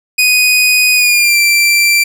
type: tone with pitch glide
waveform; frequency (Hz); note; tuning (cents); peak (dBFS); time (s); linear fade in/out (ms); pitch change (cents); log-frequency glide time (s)
sawtooth; 2489 to 2351; D#7 to D7; 0 to +1; -4; 0.18-2.04; 10; -99; 0.94-1.38
effects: none